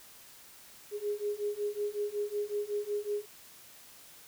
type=beating tone pair; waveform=sine; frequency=410.9 / 416.3 Hz; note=G#4 / G#4; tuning=-18 / +4 cents; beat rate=5.4 Hz; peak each=-35 / -34 dBFS; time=0.91-3.26 s; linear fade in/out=50 ms; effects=white hiss -54 dBFS RMS until 4.27 s